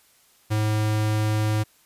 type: tone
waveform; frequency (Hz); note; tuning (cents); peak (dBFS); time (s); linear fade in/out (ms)
square; 107.4; A2; -41; -21; 0.5-1.64; 20
effects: white hiss -59 dBFS RMS until 1.85 s + resampled to 32000 Hz